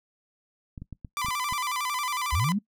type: clicks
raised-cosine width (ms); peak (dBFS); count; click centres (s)
5; -26; 7; 0.778 / 0.82 / 0.927 / 1.048 / 1.247 / 1.285 / 1.525
type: tone with vibrato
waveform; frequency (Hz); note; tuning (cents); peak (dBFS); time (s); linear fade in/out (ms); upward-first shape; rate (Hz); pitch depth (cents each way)
sawtooth; 1088; C#6; -33; -24; 1.17-2.52; 0; square; 11; 130
type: linear sweep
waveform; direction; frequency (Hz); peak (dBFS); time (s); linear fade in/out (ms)
sine; up; 59.2 to 221.3; -23; 2.32-2.59; 10
effects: noise-tail reverb RT60 0.1 s tail -20 dB re dry